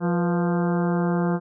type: harmonic tone with a mistuned harmonic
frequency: 174.61 Hz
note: F3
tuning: in tune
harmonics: 1 / 2 / 3 / 4 / 5 / 6 / 7 / 8 / 9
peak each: -21 / -27 / -31 / -33 / -35 / -37 / -38 / -39 / -40 dBFS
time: 0-1.4 s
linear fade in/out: 50 ms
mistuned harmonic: 3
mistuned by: -82 cents
effects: none